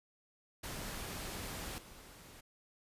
pink noise with level steps, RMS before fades -43 / -55 dBFS, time 0.63-2.41 s, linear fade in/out 10 ms, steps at 1.78 s, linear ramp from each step 2 ms, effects resampled to 32000 Hz

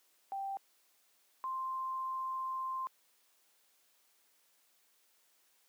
sine tone pair in turn, 784 / 1047.5 Hz, G5 / C6, 0 / +2 cents, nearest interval perfect fourth, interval 502 cents, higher second, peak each -36 / -35 dBFS, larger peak second, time 0.32-0.57 / 1.44-2.87 s, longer second, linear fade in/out 0 ms, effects white hiss -71 dBFS RMS until 5.68 s + high-pass 300 Hz 12 dB/octave

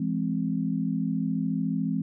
sine chord, E augmented, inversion none, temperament equal with one note detuned, 167.99 / 207.7 / 261.6 Hz, E3 / G#3 / B#3, +33 / 0 / 0 cents, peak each -29 dBFS, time 0-2.02 s, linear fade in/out 5 ms, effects none

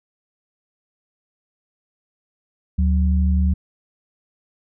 sine tone pair together, 73.24 / 185 Hz, D2 / F#3, -4 / 0 cents, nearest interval octave + major third, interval 1604 cents, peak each -15 / -22 dBFS, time 2.78-3.54 s, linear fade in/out 10 ms, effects none

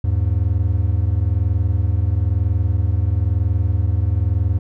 triangle tone pair together, 80.88 / 101.9 Hz, E2 / G#2, -32 / -32 cents, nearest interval major third, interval 400 cents, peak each -16 dBFS, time 0.04-4.59 s, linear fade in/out 5 ms, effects none

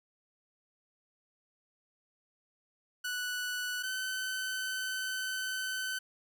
sawtooth tone pair in turn, 1480 / 1521.6 Hz, F#6 / F#6, 0 / +48 cents, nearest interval unison, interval 48 cents, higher second, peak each -30 / -30 dBFS, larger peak neither, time 3.04-3.83 / 3.83-5.99 s, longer second, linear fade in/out 10 ms, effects none

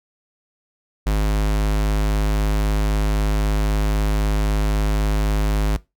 square tone, 51.91 Hz, G#1, in tune, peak -17 dBFS, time 1.06-5.77 s, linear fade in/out 10 ms, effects noise-tail reverb RT60 0.2 s tail -18 dB re dry

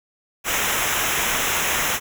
pink noise with comb filter, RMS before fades -22 dBFS, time 0.44-2 s, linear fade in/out 50 ms, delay 0.22 ms, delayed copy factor -0.8, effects none

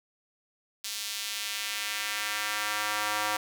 square tone with high-pass filter sweep, 105.6 Hz, G#2, 29 cents sharp, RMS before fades -32 dBFS, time 0.84-3.37 s, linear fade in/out 5 ms, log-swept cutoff 4100 to 940 Hz, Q 1.1, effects none

